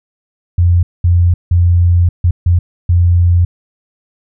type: tone bursts at uneven times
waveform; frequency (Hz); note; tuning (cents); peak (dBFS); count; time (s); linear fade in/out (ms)
sine; 87.31; F2; 0; -6; 6; 0.58-0.83 / 1.04-1.34 / 1.51-2.09 / 2.24-2.31 / 2.46-2.59 / 2.89-3.45; 5
effects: none